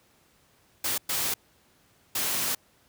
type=noise bursts at uneven times; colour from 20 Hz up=white; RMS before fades=-28 dBFS; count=3; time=0.84-0.98 / 1.09-1.34 / 2.15-2.55 s; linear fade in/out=5 ms; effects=pink hiss -63 dBFS RMS until 2.88 s + high-pass 60 Hz 12 dB/octave